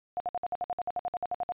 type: tone bursts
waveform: sine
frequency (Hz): 714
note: F5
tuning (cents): +38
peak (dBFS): -28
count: 16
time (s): 0.17-1.521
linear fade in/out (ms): 0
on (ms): 31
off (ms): 57
effects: resampled to 8000 Hz